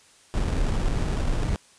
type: noise with sample-and-hold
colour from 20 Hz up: brown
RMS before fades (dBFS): -24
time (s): 0.34-1.56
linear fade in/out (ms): 0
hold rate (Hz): 2100
effects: white hiss -55 dBFS RMS until 1.78 s + resampled to 22050 Hz